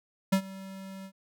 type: tone with ADSR envelope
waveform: square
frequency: 192.4 Hz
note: G3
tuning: 32 cents flat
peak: -20 dBFS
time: 0.32-1.12 s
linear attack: 11 ms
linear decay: 79 ms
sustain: -21 dB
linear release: 70 ms
effects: none